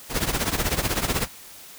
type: noise with tremolo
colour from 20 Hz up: pink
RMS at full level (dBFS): -21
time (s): 0.09-1.28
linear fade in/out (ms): 50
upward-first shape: triangle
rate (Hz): 16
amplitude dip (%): 85
effects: white hiss -44 dBFS RMS until 1.78 s